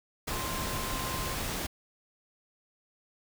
sine tone in noise, 1046.5 Hz, C6, in tune, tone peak -39 dBFS, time 0.3-1.36 s, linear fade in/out 10 ms, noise pink, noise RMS -34 dBFS, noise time 0.27-1.67 s, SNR -8 dB, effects none

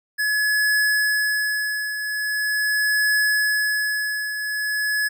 square tone with tremolo, 1700 Hz, G#6, 40 cents sharp, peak -17 dBFS, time 0.18-5.09 s, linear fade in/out 20 ms, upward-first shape triangle, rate 0.42 Hz, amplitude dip 65%, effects none

